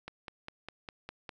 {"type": "click train", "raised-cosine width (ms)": 0.3, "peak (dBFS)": -25, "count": 7, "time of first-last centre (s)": [0.08, 1.292], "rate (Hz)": 4.95, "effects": []}